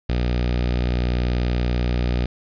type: tone with notch filter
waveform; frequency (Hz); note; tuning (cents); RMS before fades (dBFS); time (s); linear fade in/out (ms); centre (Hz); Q
sawtooth; 60.7; B1; -29; -21; 0.09-2.26; 5; 1100; 1.2
effects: resampled to 11025 Hz + 7-bit